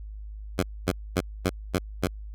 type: tone bursts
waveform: 10% pulse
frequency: 92.5 Hz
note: F#2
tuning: in tune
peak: -13 dBFS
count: 6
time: 0.58-2.074 s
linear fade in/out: 10 ms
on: 49 ms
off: 240 ms
effects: added 52 Hz sine -36 dBFS peak until 2.34 s + AAC 64 kbps